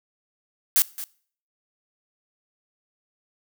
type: noise with echo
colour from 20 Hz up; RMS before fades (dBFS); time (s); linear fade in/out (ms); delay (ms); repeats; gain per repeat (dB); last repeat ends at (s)
blue; -18; 0.76-0.82; 0; 220; 1; -15; 1.04
effects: noise-tail reverb RT60 0.5 s tail -21 dB re dry